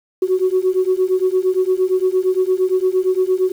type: beating tone pair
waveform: sine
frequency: 367.8 / 376.5 Hz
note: F#4 / F#4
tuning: -10 / +30 cents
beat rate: 8.7 Hz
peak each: -16 dBFS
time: 0.22-3.52 s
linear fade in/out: 5 ms
effects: tanh soft clip ceiling -7 dBFS + 7-bit